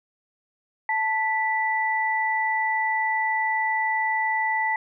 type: tone pair together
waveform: sine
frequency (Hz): 880 / 1972.7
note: A5 / B6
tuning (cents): 0 / -2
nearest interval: octave + major second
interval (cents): 1398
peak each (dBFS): -24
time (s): 0.89-4.76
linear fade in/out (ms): 2
effects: none